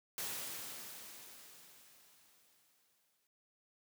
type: noise with exponential decay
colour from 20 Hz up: white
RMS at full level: -40 dBFS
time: 0.18-3.27 s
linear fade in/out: 1 ms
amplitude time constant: 670 ms
effects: high-pass 100 Hz 12 dB/octave